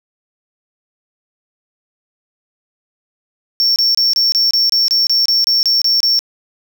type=tone bursts; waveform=triangle; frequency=5460 Hz; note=F8; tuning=40 cents flat; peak=-9 dBFS; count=14; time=3.6-6.191 s; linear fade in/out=0 ms; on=160 ms; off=27 ms; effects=none